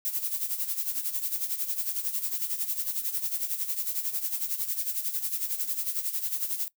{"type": "noise with tremolo", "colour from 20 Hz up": "violet", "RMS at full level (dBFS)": -28, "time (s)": [0.05, 6.68], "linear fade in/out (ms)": 0, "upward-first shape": "sine", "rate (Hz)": 11, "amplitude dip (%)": 70, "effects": ["noise-tail reverb RT60 0.1 s tail -20 dB re dry"]}